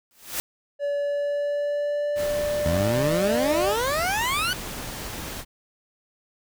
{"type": "noise with exponential growth", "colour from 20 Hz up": "white", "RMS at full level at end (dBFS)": -25, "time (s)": [0.11, 0.4], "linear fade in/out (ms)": 0, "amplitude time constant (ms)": 63}
{"type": "tone with pitch glide", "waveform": "triangle", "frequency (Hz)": [573, 601.5], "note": ["D5", "D5"], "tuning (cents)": [-43, 41], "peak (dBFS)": -21, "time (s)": [0.79, 3.76], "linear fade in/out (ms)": 50, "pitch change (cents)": 84, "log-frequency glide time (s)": [0.97, 3.52]}
{"type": "noise", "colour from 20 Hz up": "pink", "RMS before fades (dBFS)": -34, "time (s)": [2.15, 5.45], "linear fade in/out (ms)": 50}
{"type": "exponential sweep", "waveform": "20% pulse", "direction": "up", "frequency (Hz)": [77.78, 1525], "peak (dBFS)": -18, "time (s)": [2.66, 4.53], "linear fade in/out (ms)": 0}
{"effects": []}